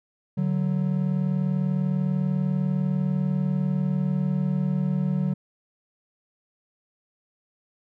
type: tone pair together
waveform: triangle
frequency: 146.83 / 186.92 Hz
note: D3 / F#3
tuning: 0 / +18 cents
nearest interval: major third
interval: 418 cents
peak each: -23 / -22 dBFS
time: 0.37-5.34 s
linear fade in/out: 10 ms
effects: none